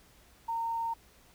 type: tone with quantisation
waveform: sine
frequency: 918 Hz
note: A#5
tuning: 27 cents flat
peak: -30 dBFS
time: 0.48-0.94 s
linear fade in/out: 10 ms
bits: 10
effects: added 60 Hz sine -65 dBFS peak until 1.34 s + pink hiss -61 dBFS RMS until 1.34 s